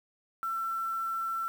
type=tone with quantisation; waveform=sine; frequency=1343 Hz; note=E6; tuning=32 cents sharp; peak=-30 dBFS; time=0.43-1.48 s; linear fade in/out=0 ms; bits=8; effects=none